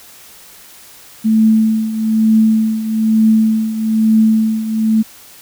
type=tone with tremolo; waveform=sine; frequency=220 Hz; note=A3; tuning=in tune; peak=-6 dBFS; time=1.24-5.03 s; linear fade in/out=20 ms; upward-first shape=triangle; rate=1.1 Hz; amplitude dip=75%; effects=white hiss -40 dBFS RMS until 5.41 s